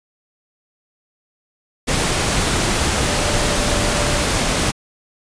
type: tone in noise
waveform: sine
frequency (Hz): 587.3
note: D5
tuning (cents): 0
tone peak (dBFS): -26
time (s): 3.06-4.25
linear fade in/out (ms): 20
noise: pink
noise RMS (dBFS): -18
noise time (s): 1.87-4.72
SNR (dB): -11
effects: resampled to 22050 Hz